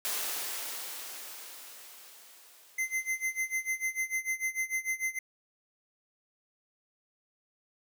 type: noise with exponential decay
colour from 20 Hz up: white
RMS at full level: -32 dBFS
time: 0.05-4.15 s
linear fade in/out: 0 ms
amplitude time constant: 890 ms
type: tone with tremolo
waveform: square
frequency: 2068 Hz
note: C7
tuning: 21 cents flat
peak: -28 dBFS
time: 2.78-5.19 s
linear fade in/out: 5 ms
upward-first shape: sine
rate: 6.7 Hz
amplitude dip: 90%
effects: high-pass 400 Hz 12 dB/octave